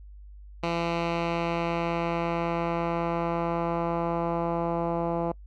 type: tone with low-pass filter sweep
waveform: 10% pulse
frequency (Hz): 169.1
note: E3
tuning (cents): +44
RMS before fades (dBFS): -28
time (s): 0.63-5.32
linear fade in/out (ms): 5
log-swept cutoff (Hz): 3500 to 810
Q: 1.1
effects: noise-tail reverb RT60 0.1 s tail -26 dB re dry + added 50 Hz sine -43 dBFS peak until 5.46 s